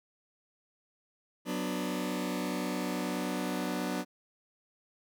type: chord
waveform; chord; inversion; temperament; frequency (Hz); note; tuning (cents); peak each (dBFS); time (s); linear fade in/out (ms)
sawtooth; B minor; second; just; 185.21 / 246.9 / 296.3; F#3 / B3 / D4; +2 / 0 / +15; -32; 1.45-4.05; 50
effects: none